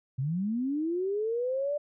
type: linear sweep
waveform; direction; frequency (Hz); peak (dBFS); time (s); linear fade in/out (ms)
sine; up; 123.47 to 595; -27; 0.18-1.78; 10
effects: none